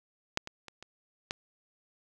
clicks, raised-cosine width 0.2 ms, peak -10 / -23 / -27 / -28 / -15 dBFS, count 5, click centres 0.374 / 0.474 / 0.683 / 0.826 / 1.309 s, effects none

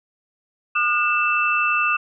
sine tone cluster, 1212 / 1443 / 2654 Hz, D#6 / F#6 / E7, -46 / -44 / +11 cents, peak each -21 / -24 / -20 dBFS, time 0.75-1.97 s, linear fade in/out 10 ms, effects none

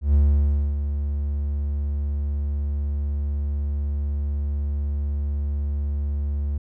triangle tone with ADSR envelope, 72 Hz, D2, 34 cents flat, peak -11 dBFS, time 0.01-6.58 s, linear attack 130 ms, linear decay 610 ms, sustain -9 dB, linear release 6 ms, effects none

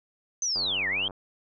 sine linear two-way sweep, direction down then up, 6260 to 1760 to 3255 Hz, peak -25 dBFS, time 0.42-1.08 s, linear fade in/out 2 ms, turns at 0.88 s
click train, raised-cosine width 1 ms, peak -27 dBFS, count 54, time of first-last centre 0.56-1.108 s, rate 96.7 Hz
effects none

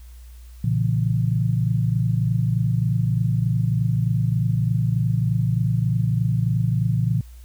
sine chord, A# diminished, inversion none, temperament just, 116.54 / 139.85 / 167.82 Hz, A#2 / C#3 / E3, 0 / +16 / +31 cents, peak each -20 / -24 / -24 dBFS, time 0.64-7.21 s, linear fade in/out 5 ms, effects added 60 Hz sine -39 dBFS peak until 7.44 s + white hiss -56 dBFS RMS until 7.44 s

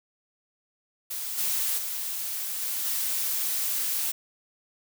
blue noise with level steps, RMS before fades -33 / -27 / -32 / -30 / -28 dBFS, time 1.1-4.12 s, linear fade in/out 10 ms, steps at 1.37 / 1.77 / 2.61 / 2.84 s, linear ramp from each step 20 ms, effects none

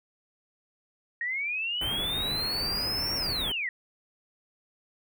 sine linear two-way sweep, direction up then down, 1855 to 5580 to 1855 Hz, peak -28 dBFS, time 1.21-3.69 s, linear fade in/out 2 ms, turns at 3.15 s
pink band-stop noise, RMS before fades -36 dBFS, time 1.81-3.52 s, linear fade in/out 5 ms, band 2800 to 8500 Hz, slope 96 dB/octave
effects none

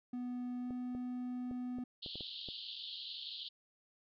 triangle tone with pitch glide, 246.9 to 248.6 Hz, B3 to B3, 0 to +12 cents, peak -36 dBFS, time 0.13-1.84 s, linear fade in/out 5 ms, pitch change +12 cents, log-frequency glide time 0.59-0.71 s
clicks, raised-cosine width 2 ms, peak -35 dBFS, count 8, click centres 0.707 / 0.95 / 1.512 / 1.786 / 2.062 / 2.156 / 2.208 / 2.487 s
pink band-pass noise, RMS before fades -46 dBFS, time 2.02-3.49 s, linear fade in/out 10 ms, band 3000 to 4500 Hz, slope 96 dB/octave
effects none

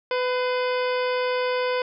harmonic tone with a mistuned harmonic, 501 Hz, B4, 25 cents sharp, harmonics 1 / 2 / 3 / 4 / 5 / 6 / 7 / 9 / 10, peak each -23 / -29 / -33 / -35 / -37 / -39 / -40 / -42 / -43 dBFS, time 0.11-1.82 s, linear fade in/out 2 ms, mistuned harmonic 4, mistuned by +55 cents, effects none

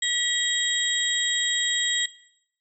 sine tone cluster, 1943 / 3240 / 3795 / 7660 Hz, B6 / G#7 / A#7 / A#8, -29 / -43 / +30 / +46 cents, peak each -28 dBFS, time 0.02-2.06 s, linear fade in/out 5 ms, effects noise-tail reverb RT60 0.7 s tail -17 dB re dry

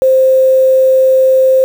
sine tone with quantisation, 524 Hz, C5, 2 cents sharp, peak -5 dBFS, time 0.02-1.64 s, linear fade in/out 0 ms, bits 5, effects none

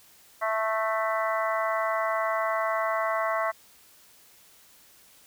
harmonic tone with a mistuned harmonic, 220 Hz, A3, in tune, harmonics 3 / 4 / 5 / 6 / 7 / 8 / 9, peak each -28 / -36 / -29 / -34 / -38 / -41 / -34 dBFS, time 0.41-3.52 s, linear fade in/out 20 ms, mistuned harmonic 8, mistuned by +37 cents, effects white hiss -56 dBFS RMS until 5.26 s

